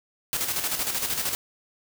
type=noise with tremolo; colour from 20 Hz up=white; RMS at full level=-26 dBFS; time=0.33-1.35 s; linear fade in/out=0 ms; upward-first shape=square; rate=13 Hz; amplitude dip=50%; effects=none